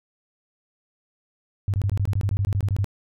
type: tone bursts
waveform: sine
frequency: 99 Hz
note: G2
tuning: 18 cents sharp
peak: -19 dBFS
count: 15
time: 1.68-2.844 s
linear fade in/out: 0 ms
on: 58 ms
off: 21 ms
effects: none